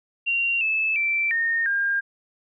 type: tone with pitch steps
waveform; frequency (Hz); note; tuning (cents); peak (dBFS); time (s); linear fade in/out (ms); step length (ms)
sine; 2760 / 2615 / 2339 / 1837 / 1608; F7 / E7 / D7 / A#6 / G6; -21 / -15 / -8 / -26 / +44; -20; 0.26-2.01; 20; 350
effects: none